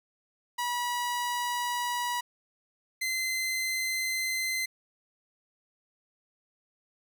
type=tone pair in turn; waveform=sawtooth; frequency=970 / 2064 Hz; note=B5 / C7; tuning=-31 / -24 cents; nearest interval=octave + minor second; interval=1307 cents; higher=second; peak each=-25 dBFS; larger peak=neither; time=0.58-2.21 / 3.01-4.66 s; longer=second; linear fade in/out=10 ms; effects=none